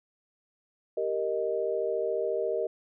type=chord; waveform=sine; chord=Eb major; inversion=first; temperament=equal; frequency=392 / 466.2 / 622.3 Hz; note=G4 / Bb4 / Eb5; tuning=0 / 0 / 0 cents; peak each=-32 / -30 / -31 dBFS; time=0.97-2.67 s; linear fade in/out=5 ms; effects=none